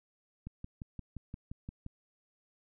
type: click train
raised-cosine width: 5 ms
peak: -29 dBFS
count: 9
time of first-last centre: 0.47-1.864 s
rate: 5.74 Hz
effects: none

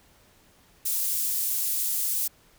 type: high-pass noise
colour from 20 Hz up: pink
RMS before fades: -27 dBFS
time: 0.85-2.28 s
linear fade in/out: 10 ms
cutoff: 11000 Hz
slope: 12 dB/octave
effects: pink hiss -59 dBFS RMS until 2.58 s

